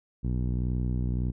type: tone with low-pass filter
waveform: 10% pulse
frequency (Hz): 61.74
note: B1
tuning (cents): 0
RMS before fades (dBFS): -28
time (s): 0.23-1.32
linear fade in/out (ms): 20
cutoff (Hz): 170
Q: 0.61
effects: none

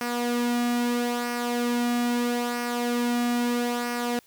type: tone with flanger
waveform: sawtooth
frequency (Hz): 240.9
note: B3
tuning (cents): -43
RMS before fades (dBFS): -26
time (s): 0.01-4.19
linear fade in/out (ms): 2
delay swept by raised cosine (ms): 0.27 to 1.97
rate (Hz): 0.77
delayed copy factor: -0.5
effects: white hiss -59 dBFS RMS until 4.26 s

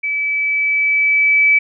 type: tone with level ramp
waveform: sine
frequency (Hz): 2300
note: D7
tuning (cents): -37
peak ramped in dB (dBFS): -17 to -8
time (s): 0.03-1.59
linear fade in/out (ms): 10
effects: none

